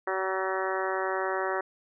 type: harmonic tone with a mistuned harmonic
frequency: 189.4 Hz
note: F#3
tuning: 41 cents sharp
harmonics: 2 / 3 / 4 / 5 / 6 / 7 / 8 / 9 / 10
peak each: -32 / -34 / -35 / -36 / -37 / -37 / -38 / -39 / -39 dBFS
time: 0.07-1.61 s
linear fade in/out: 5 ms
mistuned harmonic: 9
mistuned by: +24 cents
effects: none